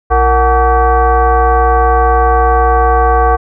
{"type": "tone with frequency modulation", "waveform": "sine", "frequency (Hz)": 340, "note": "F4", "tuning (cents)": -46, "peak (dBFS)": -6, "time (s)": [0.1, 3.37], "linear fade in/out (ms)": 20, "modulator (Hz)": 401, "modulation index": 2.2, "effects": []}